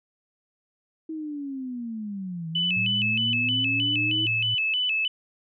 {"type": "linear two-way sweep", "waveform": "sine", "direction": "down then up", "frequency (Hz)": [322, 160, 322], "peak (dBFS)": -30, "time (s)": [1.09, 4.26], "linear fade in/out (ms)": 5, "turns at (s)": 2.49}
{"type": "tone with vibrato", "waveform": "sine", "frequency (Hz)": 2794, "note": "F7", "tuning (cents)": 0, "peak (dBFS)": -22, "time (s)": [2.55, 5.08], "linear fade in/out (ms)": 5, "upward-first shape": "square", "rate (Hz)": 3.2, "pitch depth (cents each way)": 120}
{"type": "tone with tremolo", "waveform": "sine", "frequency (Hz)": 113.5, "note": "A#2", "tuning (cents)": -46, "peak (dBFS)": -30, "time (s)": [2.76, 4.55], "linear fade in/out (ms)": 10, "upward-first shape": "sine", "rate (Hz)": 4.1, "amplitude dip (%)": 25}
{"effects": []}